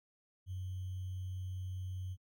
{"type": "tone with sample-and-hold", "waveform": "sine", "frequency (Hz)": 92.5, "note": "F#2", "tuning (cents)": 0, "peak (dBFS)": -38, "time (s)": [0.46, 2.17], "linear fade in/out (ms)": 50, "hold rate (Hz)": 3150, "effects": ["Opus 48 kbps"]}